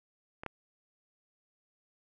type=clicks; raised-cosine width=0.5 ms; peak=-26 / -21 dBFS; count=2; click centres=0.435 / 0.463 s; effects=none